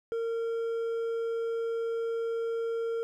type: tone with hard clipping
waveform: triangle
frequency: 459 Hz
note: A#4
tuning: 27 cents flat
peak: -30 dBFS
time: 0.12-3.03 s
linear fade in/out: 0 ms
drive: 7 dB
effects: none